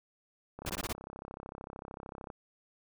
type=click train; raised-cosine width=1 ms; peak=-29 dBFS; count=58; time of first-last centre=0.59-2.302 s; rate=33.3 Hz
type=noise bursts; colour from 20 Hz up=pink; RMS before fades=-36 dBFS; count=5; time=0.66-0.929 s; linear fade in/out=5 ms; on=37 ms; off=21 ms
effects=none